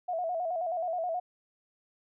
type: tone with vibrato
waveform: sine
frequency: 688 Hz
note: F5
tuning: 26 cents flat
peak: -29 dBFS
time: 0.08-1.2 s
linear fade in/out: 10 ms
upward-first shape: square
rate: 9.4 Hz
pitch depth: 84 cents each way
effects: none